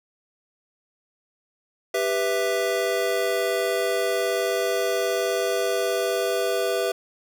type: chord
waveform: square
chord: E minor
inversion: first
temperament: just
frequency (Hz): 395.6 / 494.4 / 659.3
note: G4 / B4 / E5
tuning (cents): +16 / +2 / 0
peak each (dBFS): -27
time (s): 1.94-6.92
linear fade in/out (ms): 5
effects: none